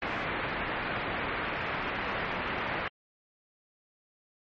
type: low-pass noise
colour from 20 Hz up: white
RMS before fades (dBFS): -33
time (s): 0.02-2.88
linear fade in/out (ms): 2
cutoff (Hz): 2300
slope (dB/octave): 24
effects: MP3 32 kbps